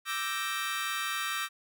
25% pulse chord, E half-diminished seventh, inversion third, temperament equal, 1174.7 / 1318.5 / 1568 / 1864.7 Hz, D6 / E6 / G6 / Bb6, 0 / 0 / 0 / 0 cents, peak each -33 dBFS, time 0.05-1.49 s, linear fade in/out 50 ms, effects none

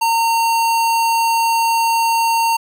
square tone, 916 Hz, A#5, 31 cents flat, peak -14 dBFS, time 0.01-2.57 s, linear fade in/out 10 ms, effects none

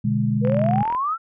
sine chord, G# diminished, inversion first, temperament equal with one note detuned, 122.48 / 146.83 / 207.7 Hz, B2 / D3 / G#3, -14 / 0 / 0 cents, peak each -22 / -25 / -21 dBFS, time 0.04-0.83 s, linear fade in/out 10 ms
sine exponential sweep, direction up, 466.2 to 1379 Hz, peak -20 dBFS, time 0.41-1.18 s, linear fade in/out 50 ms
click train, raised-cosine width 0.5 ms, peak -18 dBFS, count 22, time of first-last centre 0.45-0.949 s, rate 42.1 Hz
effects none

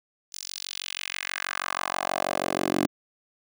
10% pulse tone with high-pass filter sweep, 46.25 Hz, F#1, in tune, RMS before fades -30 dBFS, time 0.32-2.87 s, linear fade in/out 10 ms, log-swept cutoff 6000 to 290 Hz, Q 2.1, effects none

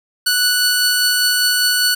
sawtooth tone pair together, 1480 / 4435 Hz, F#6 / C#8, 0 / 0 cents, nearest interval octave + perfect fifth, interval 1900 cents, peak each -13 dBFS, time 0.26-1.95 s, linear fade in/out 10 ms, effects none

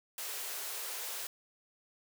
white high-pass noise, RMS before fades -40 dBFS, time 0.18-1.27 s, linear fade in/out 2 ms, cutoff 360 Hz, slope 96 dB/octave, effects none

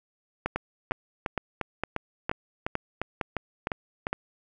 two click trains, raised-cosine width 0.5 ms, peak -12 / -13 dBFS, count 9 / 11, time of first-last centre 0.46-4.13 / 0.56-4.069 s, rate 2.18 / 2.85 Hz, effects none

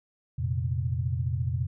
sine chord, F suspended fourth, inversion none, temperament just, 87.31 / 116.41 / 130.96 Hz, F2 / Bb2 / C3, 0 / -2 / +2 cents, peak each -30 dBFS, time 0.38-1.67 s, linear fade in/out 10 ms, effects none

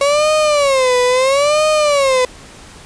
35% pulse tone with vibrato, 553 Hz, C#5, 4 cents flat, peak -9 dBFS, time 0.01-2.25 s, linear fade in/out 2 ms, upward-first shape sine, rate 0.75 Hz, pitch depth 190 cents each way, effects pink hiss -38 dBFS RMS until 2.85 s + resampled to 22050 Hz

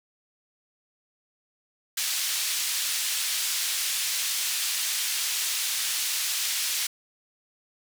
pink band-pass noise, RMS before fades -28 dBFS, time 1.97-6.87 s, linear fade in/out 5 ms, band 3100 to 14000 Hz, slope 12 dB/octave, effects none

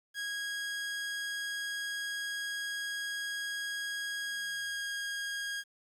sawtooth tone with pitch glide, 1645 to 1633.6 Hz, G#6 to G#6, -17 to -29 cents, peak -31 dBFS, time 0.14-5.64 s, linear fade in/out 50 ms, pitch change -12 cents, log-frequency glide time 4.2-4.86 s, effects low-pass 10000 Hz 12 dB/octave + 10-bit

